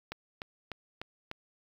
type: click train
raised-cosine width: 0.3 ms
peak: -22 dBFS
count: 5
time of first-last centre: 0.12-1.314 s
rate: 3.35 Hz
effects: 8-bit